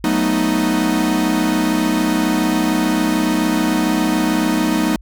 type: chord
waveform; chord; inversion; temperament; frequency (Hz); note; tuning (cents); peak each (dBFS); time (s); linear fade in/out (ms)
45% pulse; B dominant seventh; second; equal; 185 / 220 / 246.9 / 311.1; F#3 / A3 / B3 / D#4; 0 / 0 / 0 / 0; -23 / -21 / -21 / -18; 0.04-4.96; 2
effects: added 50 Hz sine -38 dBFS peak until 5.01 s